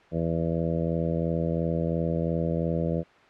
harmonic tone, 82.9 Hz, E2, 10 cents sharp, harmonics 1 / 2 / 3 / 4 / 5 / 6 / 7 / 8, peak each -34 / -27 / -35 / -34 / -37 / -32 / -34 / -39 dBFS, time 0.11-3.04 s, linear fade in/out 50 ms, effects white hiss -54 dBFS RMS until 3.29 s + low-pass 2000 Hz 12 dB/octave

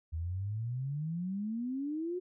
sine exponential sweep, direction up, 78 to 370 Hz, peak -33 dBFS, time 0.12-2.2 s, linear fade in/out 20 ms, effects none

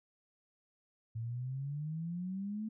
sine exponential sweep, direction up, 111.3 to 221.8 Hz, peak -36 dBFS, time 1.15-2.69 s, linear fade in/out 10 ms, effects none

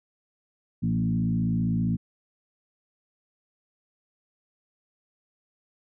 sine tone with frequency modulation, 174.61 Hz, F3, in tune, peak -22 dBFS, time 0.82-1.97 s, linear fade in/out 20 ms, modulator 55.3 Hz, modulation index 1.3, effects none

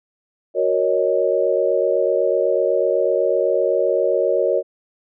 sine chord, D# minor seventh, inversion first, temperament equal, 370 / 466.2 / 554.4 / 622.3 Hz, F#4 / A#4 / C#5 / D#5, 0 / 0 / 0 / 0 cents, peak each -22 / -21 / -19 / -22 dBFS, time 0.54-4.63 s, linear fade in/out 50 ms, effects none

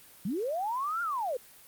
sine linear two-way sweep, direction up then down, 164.8 to 1426 to 464.3 Hz, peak -29 dBFS, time 0.25-1.37 s, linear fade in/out 5 ms, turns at 1.02 s, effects white hiss -54 dBFS RMS until 1.67 s + Opus 32 kbps

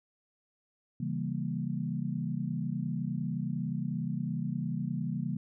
sine chord, C# diminished seventh, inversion none, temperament equal with one note detuned, 136.45 / 164.81 / 196 / 233.1 Hz, C#3 / E3 / G3 / Bb3, -27 / 0 / 0 / 0 cents, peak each -36 / -35 / -37 / -37 dBFS, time 1-5.37 s, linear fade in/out 5 ms, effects none

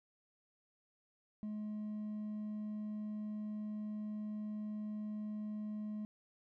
sine tone with hard clipping, 211.8 Hz, G#3, 34 cents sharp, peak -40 dBFS, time 1.43-6.05 s, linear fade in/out 0 ms, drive 2 dB, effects none

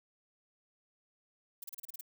violet noise bursts, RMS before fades -43 dBFS, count 8, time 1.62-2.011 s, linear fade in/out 5 ms, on 20 ms, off 33 ms, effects none

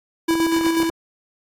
square tone with tremolo, 329.6 Hz, E4, in tune, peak -16 dBFS, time 0.28-0.9 s, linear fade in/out 10 ms, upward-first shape square, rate 8.2 Hz, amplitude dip 35%
clicks, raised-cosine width 1 ms, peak -16 dBFS, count 10, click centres 0.308 / 0.354 / 0.401 / 0.467 / 0.565 / 0.611 / 0.666 / 0.802 / 0.832 / 0.899 s
effects AAC 64 kbps

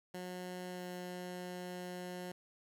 15% pulse tone with pitch glide, 181.2 to 179.95 Hz, F#3 to F#3, -36 to -48 cents, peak -36 dBFS, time 0.14-2.32 s, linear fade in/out 5 ms, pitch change -12 cents, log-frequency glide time 0.69-0.84 s, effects none

